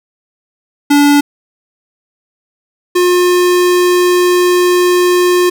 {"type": "tone pair in turn", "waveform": "square", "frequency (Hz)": [288.2, 357.5], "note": ["D4", "F4"], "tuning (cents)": [-33, 41], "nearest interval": "major third", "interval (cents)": 374, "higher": "second", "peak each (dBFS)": [-6, -8], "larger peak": "first", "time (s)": [[0.9, 1.21], [2.95, 5.5]], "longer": "second", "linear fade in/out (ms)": 10, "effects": []}